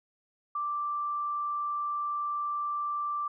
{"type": "tone", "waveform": "sine", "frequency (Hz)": 1174.7, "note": "D6", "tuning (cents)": 0, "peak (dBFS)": -29, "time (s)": [0.55, 3.28], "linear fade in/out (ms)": 5, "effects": []}